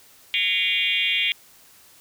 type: tone with frequency modulation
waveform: sine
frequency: 2794 Hz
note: F7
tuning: in tune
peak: -19 dBFS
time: 0.34-1.32 s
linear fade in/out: 0 ms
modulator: 186 Hz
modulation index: 3.8
effects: white hiss -52 dBFS RMS until 2 s